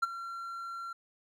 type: tone with ADSR envelope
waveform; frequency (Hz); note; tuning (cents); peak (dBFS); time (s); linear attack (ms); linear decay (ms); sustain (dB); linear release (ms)
triangle; 1367; F6; -37; -21; 0.02-0.93; 12; 24; -15; 6
effects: none